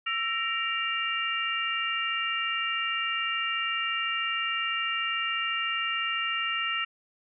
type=harmonic tone with a mistuned harmonic; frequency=466.2 Hz; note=A#4; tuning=in tune; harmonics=3 / 4 / 5 / 6; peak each=-32 / -34 / -35 / -30 dBFS; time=0.06-6.85 s; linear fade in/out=10 ms; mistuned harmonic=3; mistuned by=-84 cents; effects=none